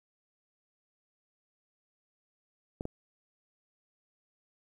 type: clicks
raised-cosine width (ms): 2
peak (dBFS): -22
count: 2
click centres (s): 2.809 / 2.854
effects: 10-bit